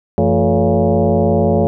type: tone with frequency modulation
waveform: sine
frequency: 169.5 Hz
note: E3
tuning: 49 cents sharp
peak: -10 dBFS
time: 0.18-1.67 s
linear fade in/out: 0 ms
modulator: 131 Hz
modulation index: 3.9
effects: none